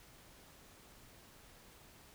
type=silence; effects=pink hiss -60 dBFS RMS until 2.14 s